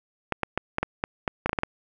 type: clicks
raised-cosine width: 0.5 ms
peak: -9 dBFS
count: 12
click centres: 0.323 / 0.433 / 0.576 / 0.784 / 0.83 / 1.039 / 1.278 / 1.46 / 1.494 / 1.531 / 1.588 / 1.634 s
effects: none